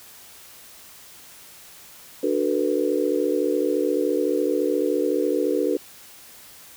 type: chord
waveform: sine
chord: B minor seventh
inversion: first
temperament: just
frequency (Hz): 296.3 / 370.4 / 444.5 / 493.9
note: D4 / F#4 / A4 / B4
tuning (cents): +15 / +2 / +18 / 0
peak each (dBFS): -25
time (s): 2.23-5.77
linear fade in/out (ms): 5
effects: white hiss -46 dBFS RMS until 6.76 s